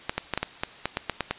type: clicks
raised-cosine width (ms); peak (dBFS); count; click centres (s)
0.3; -9; 11; 0.095 / 0.18 / 0.337 / 0.376 / 0.43 / 0.635 / 0.856 / 0.971 / 1.097 / 1.207 / 1.31
effects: white hiss -46 dBFS RMS until 1.38 s + resampled to 8000 Hz